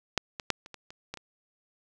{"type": "clicks", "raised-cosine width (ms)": 0.2, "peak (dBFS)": [-7, -18, -7, -28, -25, -28, -19, -27], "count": 8, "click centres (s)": [0.177, 0.398, 0.503, 0.661, 0.743, 0.905, 1.14, 1.173], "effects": []}